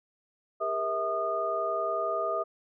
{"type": "tone cluster", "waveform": "sine", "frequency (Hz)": [403.4, 474.2, 649, 1225], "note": ["G4", "A#4", "E5", "D#6"], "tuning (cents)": [50, 30, -27, -27], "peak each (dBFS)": [-36, -37, -30, -31], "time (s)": [0.6, 2.44], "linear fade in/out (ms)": 20, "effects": []}